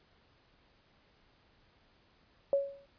sine tone with exponential decay, 557 Hz, C#5, 8 cents sharp, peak -22 dBFS, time 2.53-2.86 s, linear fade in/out 1 ms, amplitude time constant 71 ms, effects pink hiss -67 dBFS RMS until 2.98 s + resampled to 11025 Hz

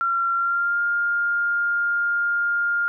sine tone with pitch glide, 1370 to 1407.7 Hz, F6 to F6, -34 to +13 cents, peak -19 dBFS, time 0.01-2.88 s, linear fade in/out 0 ms, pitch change +47 cents, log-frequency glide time 0.33-0.81 s, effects none

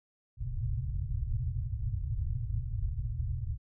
white low-pass noise, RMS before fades -33 dBFS, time 0.37-3.58 s, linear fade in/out 50 ms, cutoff 130 Hz, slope 96 dB/octave, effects none

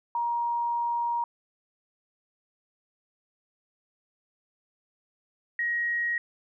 sine tone pair in turn, 945 / 1890 Hz, A#5 / A#6, +23 / +23 cents, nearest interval octave, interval 1200 cents, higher second, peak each -25 dBFS, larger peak neither, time 0.15-1.24 / 5.59-6.18 s, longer first, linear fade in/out 2 ms, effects none

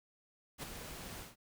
pink noise with ADSR envelope, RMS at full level -41 dBFS, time 0.58-1.36 s, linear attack 45 ms, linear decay 15 ms, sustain -6 dB, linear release 160 ms, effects none

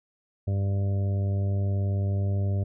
harmonic tone, 98.7 Hz, G2, 12 cents sharp, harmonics 1 / 2 / 3 / 4 / 5 / 6 / 7, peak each -23 / -36 / -44 / -41 / -48 / -41 / -49 dBFS, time 0.47-2.64 s, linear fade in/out 10 ms, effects none

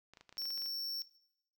clicks, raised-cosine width 0.2 ms, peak -37 dBFS, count 12, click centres 0.136 / 0.172 / 0.21 / 0.293 / 0.326 / 0.371 / 0.419 / 0.455 / 0.505 / 0.577 / 0.62 / 0.66 s
square tone, 5450 Hz, F8, 43 cents flat, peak -37 dBFS, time 0.38-1.02 s, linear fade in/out 0 ms
effects noise-tail reverb RT60 0.7 s tail -17 dB re dry

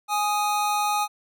square tone pair together, 832.1 / 1244.5 Hz, G#5 / D#6, +3 / 0 cents, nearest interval perfect fifth, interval 697 cents, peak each -24 / -27 dBFS, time 0.08-1.08 s, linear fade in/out 50 ms, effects none

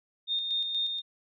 sine tone with tremolo, 3658 Hz, A#7, 33 cents flat, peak -26 dBFS, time 0.27-1.02 s, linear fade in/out 50 ms, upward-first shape square, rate 4.2 Hz, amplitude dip 40%, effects none

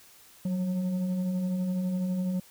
sine tone with frequency modulation, 185 Hz, F#3, in tune, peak -25 dBFS, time 0.45-2.4 s, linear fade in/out 5 ms, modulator 358 Hz, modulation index 0.34, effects tanh soft clip ceiling -23 dBFS + white hiss -55 dBFS RMS until 2.5 s

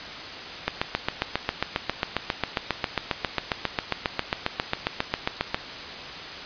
click train, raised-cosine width 0.3 ms, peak -6 dBFS, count 37, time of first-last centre 0.68-5.545 s, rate 7.4 Hz, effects white hiss -36 dBFS RMS until 6.45 s + resampled to 11025 Hz

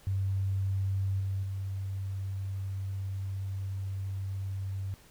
sine tone with level steps, 96.8 Hz, G2, 21 cents flat, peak -27 / -29 / -32 dBFS, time 0.07-4.94 s, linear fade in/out 0 ms, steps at 1.2 / 1.43 s, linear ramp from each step 2 ms, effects pink hiss -58 dBFS RMS until 5.1 s

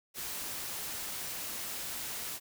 white noise, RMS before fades -39 dBFS, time 0.14-2.4 s, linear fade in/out 50 ms, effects none

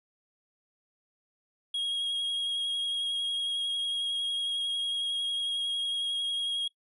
triangle tone with vibrato, 3282 Hz, G#7, 21 cents flat, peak -27 dBFS, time 1.74-6.68 s, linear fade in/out 5 ms, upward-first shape sine, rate 11 Hz, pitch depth 16 cents each way, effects noise-tail reverb RT60 0.1 s tail -23 dB re dry + resampled to 32000 Hz

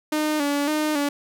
sawtooth tone with vibrato, 295.9 Hz, D4, 13 cents sharp, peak -17 dBFS, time 0.12-1.09 s, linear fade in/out 5 ms, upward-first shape square, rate 1.8 Hz, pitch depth 56 cents each way, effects none

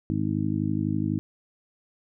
harmonic tone, 52 Hz, G#1, 3 cents sharp, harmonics 2 / 3 / 4 / 5 / 6, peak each -30 / -30 / -30 / -30 / -30 dBFS, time 0.1-1.19 s, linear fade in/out 0 ms, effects none

